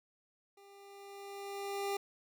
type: tone with level ramp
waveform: 25% pulse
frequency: 398.8 Hz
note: G4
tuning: 30 cents sharp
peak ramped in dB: -54 to -29 dBFS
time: 0.57-1.97 s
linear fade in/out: 5 ms
effects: none